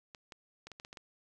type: clicks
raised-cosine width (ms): 0.2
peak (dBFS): -30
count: 8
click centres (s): 0.148 / 0.322 / 0.67 / 0.717 / 0.799 / 0.849 / 0.929 / 0.972
effects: none